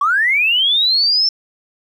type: linear sweep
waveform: triangle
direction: up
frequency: 1094 to 5390 Hz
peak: -8 dBFS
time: 0.01-1.29 s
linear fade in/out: 5 ms
effects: tanh soft clip ceiling -10 dBFS